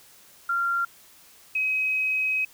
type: tone pair in turn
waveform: sine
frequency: 1383 / 2536 Hz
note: F6 / D#7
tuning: -17 / +32 cents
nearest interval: minor seventh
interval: 1049 cents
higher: second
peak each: -22 dBFS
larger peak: neither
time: 0.49-0.85 / 1.55-2.45 s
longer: second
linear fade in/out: 5 ms
effects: white hiss -53 dBFS RMS until 2.53 s